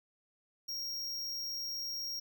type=tone; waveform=square; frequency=5588 Hz; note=F8; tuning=in tune; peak=-37 dBFS; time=0.68-2.2 s; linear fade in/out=10 ms; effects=none